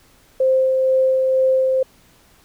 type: tone with tremolo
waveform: sine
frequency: 523.3 Hz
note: C5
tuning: in tune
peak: -12 dBFS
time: 0.4-1.83 s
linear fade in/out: 5 ms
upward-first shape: sine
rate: 2.1 Hz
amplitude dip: 25%
effects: pink hiss -53 dBFS RMS until 2.44 s